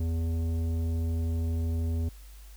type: tone with tanh clipping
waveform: sine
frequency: 82.41 Hz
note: E2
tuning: in tune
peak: -28 dBFS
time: 0-2.09 s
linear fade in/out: 5 ms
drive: 12 dB
effects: added 50 Hz sine -45 dBFS peak until 2.56 s + white hiss -57 dBFS RMS until 2.56 s